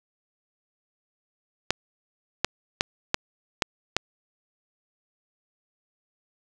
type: clicks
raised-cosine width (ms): 0.2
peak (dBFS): -3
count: 6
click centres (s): 1.706 / 2.446 / 2.809 / 3.144 / 3.622 / 3.966
effects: none